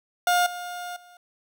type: tone with level steps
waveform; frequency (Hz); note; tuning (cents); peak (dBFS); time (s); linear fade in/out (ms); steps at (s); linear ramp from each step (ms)
30% pulse; 711; F5; +31; -16 / -30 / -46; 0.27-1.17; 2; 0.46 / 0.96; 5
effects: none